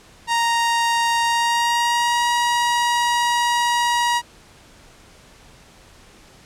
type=tone with pitch glide; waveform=sawtooth; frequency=932.3 to 955.2 Hz; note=A#5 to A#5; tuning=0 to +42 cents; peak=-13 dBFS; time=0.27-4.22 s; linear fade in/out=50 ms; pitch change=+42 cents; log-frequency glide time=1.24-2.29 s; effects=pink hiss -48 dBFS RMS until 6.45 s + low-pass 9000 Hz 12 dB/octave